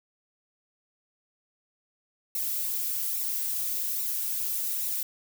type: noise with flanger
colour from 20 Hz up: violet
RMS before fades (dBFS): -30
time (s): 2.35-5.03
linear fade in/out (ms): 2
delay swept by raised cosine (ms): 0.62 to 4.52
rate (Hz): 1.2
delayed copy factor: -0.55
effects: none